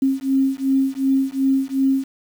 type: beating tone pair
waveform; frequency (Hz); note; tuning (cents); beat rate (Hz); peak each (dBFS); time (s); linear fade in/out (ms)
sine; 267.5 / 270.2; C4 / C#4; +38 / -44; 2.7; -19; 0.02-2.04; 5
effects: 7-bit